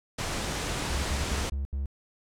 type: low-pass noise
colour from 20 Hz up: pink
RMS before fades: -32 dBFS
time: 0.18-1.5 s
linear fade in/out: 10 ms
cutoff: 9200 Hz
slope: 24 dB/octave
type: tone bursts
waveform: triangle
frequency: 69 Hz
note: C#2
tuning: 7 cents flat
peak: -26 dBFS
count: 5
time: 0.9-1.858 s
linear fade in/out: 0 ms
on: 130 ms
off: 77 ms
effects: none